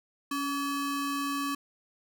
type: ring-modulated tone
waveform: square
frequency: 711 Hz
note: F5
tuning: 31 cents sharp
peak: -27 dBFS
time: 0.31-1.55 s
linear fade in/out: 5 ms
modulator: 432 Hz
effects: none